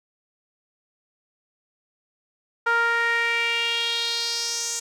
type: tone with band-pass filter sweep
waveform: sawtooth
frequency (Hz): 466.2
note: A#4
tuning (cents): 0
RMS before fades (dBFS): -24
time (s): 2.66-4.8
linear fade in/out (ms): 10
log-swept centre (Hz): 1300 to 7000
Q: 3.7
effects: none